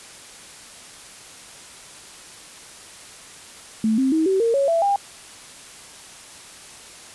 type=tone with pitch steps; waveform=sine; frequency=220 / 264.7 / 318.4 / 383 / 460.8 / 554.4 / 666.9 / 802.3 Hz; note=A3 / C4 / D#4 / G4 / A#4 / C#5 / E5 / G5; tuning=0 / +20 / +40 / -40 / -20 / 0 / +20 / +40 cents; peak=-16 dBFS; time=3.84-4.96 s; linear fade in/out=2 ms; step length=140 ms; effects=white hiss -42 dBFS RMS until 7.14 s + resampled to 24000 Hz